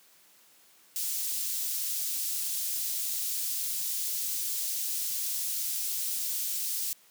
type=high-pass noise; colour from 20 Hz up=white; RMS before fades=-32 dBFS; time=0.96-6.93 s; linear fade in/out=0 ms; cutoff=4800 Hz; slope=12 dB/octave; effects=white hiss -60 dBFS RMS until 7.1 s + high-pass 150 Hz 12 dB/octave